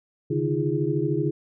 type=tone cluster; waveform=sine; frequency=137.7 / 151.1 / 314.5 / 347.4 / 413.9 Hz; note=C#3 / D3 / D#4 / F4 / G#4; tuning=-11 / +50 / +19 / -9 / -6 cents; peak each=-28 dBFS; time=0.3-1.31 s; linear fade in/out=10 ms; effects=none